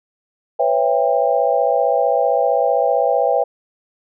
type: chord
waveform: sine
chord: C# half-diminished seventh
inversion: third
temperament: just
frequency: 498.9 / 554.4 / 665.2 / 798.3 Hz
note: B4 / C#5 / E5 / G5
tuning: +17 / 0 / +16 / +31 cents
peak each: -19 dBFS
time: 0.59-3.44 s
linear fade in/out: 10 ms
effects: none